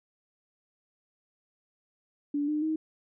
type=tone with pitch steps; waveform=sine; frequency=289.4 / 301.7 / 314.5 Hz; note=D4 / D4 / D#4; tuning=-25 / +47 / +19 cents; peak=-26 dBFS; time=2.34-2.76 s; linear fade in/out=5 ms; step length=140 ms; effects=none